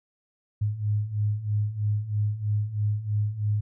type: beating tone pair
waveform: sine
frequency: 103 / 106.1 Hz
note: G#2 / G#2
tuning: -14 / +38 cents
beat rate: 3.1 Hz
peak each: -29 / -25 dBFS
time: 0.61-3.61 s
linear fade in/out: 10 ms
effects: none